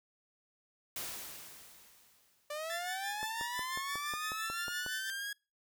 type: noise with exponential decay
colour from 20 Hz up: white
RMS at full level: -39 dBFS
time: 0.96-2.71 s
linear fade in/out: 2 ms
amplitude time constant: 380 ms
type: linear sweep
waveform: sawtooth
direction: up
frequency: 584 to 1662 Hz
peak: -34 dBFS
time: 2.5-5.33 s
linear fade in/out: 5 ms
type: tone with tremolo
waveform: sawtooth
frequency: 1760 Hz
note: A6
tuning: in tune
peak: -34 dBFS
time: 2.7-5.1 s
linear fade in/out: 0 ms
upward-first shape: sine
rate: 5.9 Hz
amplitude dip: 70%
type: click train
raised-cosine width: 1 ms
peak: -30 dBFS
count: 10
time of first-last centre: 3.23-4.863 s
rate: 5.51 Hz
effects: noise-tail reverb RT60 0.3 s tail -26 dB re dry